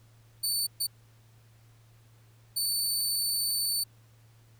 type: tone bursts at uneven times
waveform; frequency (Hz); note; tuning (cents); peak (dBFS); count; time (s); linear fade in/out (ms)
20% pulse; 4514; C#8; +31; -21; 3; 0.43-0.67 / 0.8-0.87 / 2.56-3.84; 10
effects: added 113 Hz sine -56 dBFS peak until 4.59 s + pink hiss -65 dBFS RMS until 4.59 s